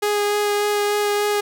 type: tone with vibrato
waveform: sawtooth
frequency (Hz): 413.3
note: G#4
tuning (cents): -8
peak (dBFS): -14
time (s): 0.02-1.41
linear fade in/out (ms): 10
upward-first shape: sine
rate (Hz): 3.4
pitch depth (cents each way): 10
effects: none